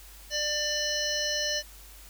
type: harmonic tone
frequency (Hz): 595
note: D5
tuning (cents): +22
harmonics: 1 / 3 / 5 / 7 / 9 / 10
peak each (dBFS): -34 / -34 / -34 / -34 / -34 / -34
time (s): 0.3-1.63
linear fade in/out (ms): 50
effects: added 50 Hz sine -49 dBFS peak until 2.09 s + white hiss -51 dBFS RMS until 2.09 s